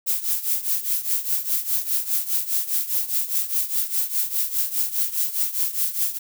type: noise with tremolo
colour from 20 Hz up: violet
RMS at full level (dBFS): -20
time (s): 0.06-6.19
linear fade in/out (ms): 20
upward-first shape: triangle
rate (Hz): 4.9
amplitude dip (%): 85
effects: none